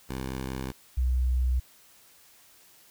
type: tone pair in turn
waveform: 10% pulse / sine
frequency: 65.41 / 62.96 Hz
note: C2 / B1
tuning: 0 / +34 cents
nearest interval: minor second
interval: 66 cents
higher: first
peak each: -24 / -22 dBFS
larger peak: second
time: 0.09-0.72 / 0.97-1.6 s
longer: neither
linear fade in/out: 10 ms
effects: white hiss -57 dBFS RMS until 2.9 s